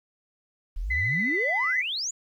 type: exponential sweep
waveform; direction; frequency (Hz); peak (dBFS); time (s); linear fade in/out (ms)
sine; up; 33.72 to 7240; -27; 0.76-2.11; 10
type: tone with vibrato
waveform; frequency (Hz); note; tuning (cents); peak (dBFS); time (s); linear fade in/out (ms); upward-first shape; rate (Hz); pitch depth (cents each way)
sine; 2011; B6; +31; -23; 0.9-1.82; 10; triangle; 14; 30
effects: tanh soft clip ceiling -15 dBFS + 10-bit